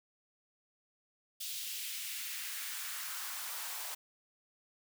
white noise with high-pass filter sweep, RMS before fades -41 dBFS, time 1.4-3.95 s, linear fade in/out 10 ms, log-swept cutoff 3500 to 740 Hz, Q 1.6, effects none

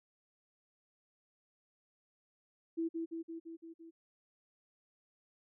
sine tone with echo, 329.6 Hz, E4, in tune, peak -32 dBFS, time 2.77-2.89 s, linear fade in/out 20 ms, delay 170 ms, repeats 6, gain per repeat -3 dB, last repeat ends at 3.91 s, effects none

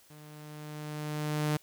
sawtooth tone with level ramp, 150.9 Hz, D3, 47 cents sharp, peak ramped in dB -46 to -22 dBFS, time 0.1-1.57 s, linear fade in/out 5 ms, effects white hiss -61 dBFS RMS until 1.62 s

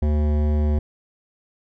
sine tone with hard clipping, 74.8 Hz, D2, 32 cents sharp, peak -19 dBFS, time 0.02-0.79 s, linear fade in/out 5 ms, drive 15 dB, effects none

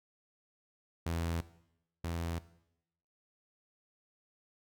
sawtooth tone pair in turn, 83.6 / 84.03 Hz, E2 / E2, +25 / +34 cents, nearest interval unison, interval 9 cents, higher second, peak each -29 / -31 dBFS, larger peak first, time 1.06-1.41 / 2.04-2.39 s, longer neither, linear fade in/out 5 ms, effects noise-tail reverb RT60 0.8 s tail -17 dB re dry

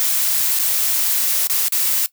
blue noise with dropouts, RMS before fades -18 dBFS, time 0-2.06 s, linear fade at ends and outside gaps 0 ms, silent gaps 0.589-0.595 / 1.471-1.498 / 1.683-1.722 s, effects noise-tail reverb RT60 0.1 s tail -18 dB re dry

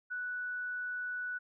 sine tone, 1480 Hz, F#6, in tune, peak -35 dBFS, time 0.1-1.39 s, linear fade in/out 20 ms, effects none

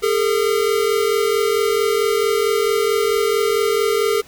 square tone pair together, 408 / 452.5 Hz, G#4 / A4, -31 / +48 cents, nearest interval major second, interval 179 cents, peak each -19 dBFS, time 0.02-4.22 s, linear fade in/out 20 ms, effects pink hiss -46 dBFS RMS until 4.27 s

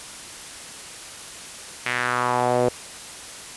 sawtooth tone with band-pass filter sweep, 123.47 Hz, B2, in tune, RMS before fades -22 dBFS, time 1.86-2.69 s, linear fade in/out 0 ms, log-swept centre 2200 to 500 Hz, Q 2.6, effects white hiss -38 dBFS RMS until 3.56 s + resampled to 24000 Hz

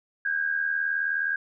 sine tone pair together, 1544 / 1623.5 Hz, G6 / G#6, -27 / -40 cents, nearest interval minor second, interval 87 cents, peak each -30 / -25 dBFS, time 0.25-1.36 s, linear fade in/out 5 ms, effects none

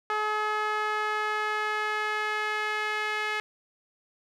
sawtooth tone with band-pass filter sweep, 425.9 Hz, G#4, 44 cents sharp, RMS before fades -29 dBFS, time 0.1-3.4 s, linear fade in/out 0 ms, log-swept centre 1300 to 2000 Hz, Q 1.8, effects none

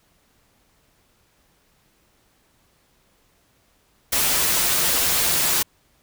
white noise with comb filter, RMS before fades -20 dBFS, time 4.12-5.63 s, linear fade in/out 10 ms, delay 9.6 ms, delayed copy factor -0.55, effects pink hiss -62 dBFS RMS until 6.02 s

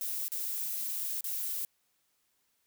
violet noise with dropouts, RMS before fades -35 dBFS, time 0.01-1.65 s, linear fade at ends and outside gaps 0 ms, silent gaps 0.281-0.319 / 1.208-1.242 s, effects white hiss -75 dBFS RMS until 2.66 s

